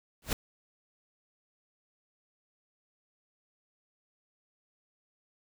pink noise with exponential growth, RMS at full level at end -25 dBFS, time 0.22-0.33 s, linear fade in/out 2 ms, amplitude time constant 22 ms, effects none

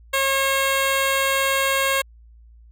10% pulse tone, 542 Hz, C#5, 39 cents flat, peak -10 dBFS, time 0.13-2.02 s, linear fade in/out 10 ms, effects added 57 Hz sine -45 dBFS peak until 2.71 s

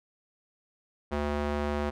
square tone with band-pass filter, 73.2 Hz, D2, 5 cents flat, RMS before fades -30 dBFS, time 1.11-1.91 s, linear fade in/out 20 ms, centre 670 Hz, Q 0.52, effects none

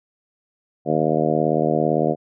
harmonic tone, 77.78 Hz, D#2, in tune, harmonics 2 / 3 / 4 / 5 / 6 / 7 / 8 / 9, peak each -25 / -25 / -25 / -25 / -25 / -25 / -25 / -25 dBFS, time 0.85-2.16 s, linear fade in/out 50 ms, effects none

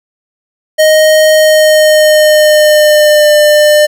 square tone with pitch glide, 622.3 to 600.1 Hz, D#5 to D5, 0 to +37 cents, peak -4 dBFS, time 0.78-3.87 s, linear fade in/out 20 ms, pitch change -63 cents, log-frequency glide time 1.34-3.25 s, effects none

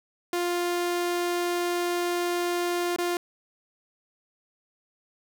sawtooth tone with dropouts, 350.4 Hz, F4, 6 cents sharp, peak -21 dBFS, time 0.33-3.17 s, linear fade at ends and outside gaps 2 ms, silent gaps 2.962-2.985 s, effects none

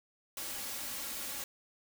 white noise with comb filter, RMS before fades -40 dBFS, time 0.37-1.44 s, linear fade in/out 2 ms, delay 3.6 ms, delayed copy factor +0.5, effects none

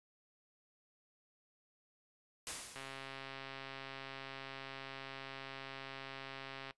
white noise with exponential decay, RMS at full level -40 dBFS, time 2.47-3.35 s, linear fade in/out 0 ms, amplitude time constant 190 ms
click train, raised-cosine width 0.3 ms, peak -30 dBFS, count 534, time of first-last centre 2.76-6.708 s, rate 135 Hz
effects noise-tail reverb RT60 0.1 s tail -19 dB re dry + resampled to 24000 Hz

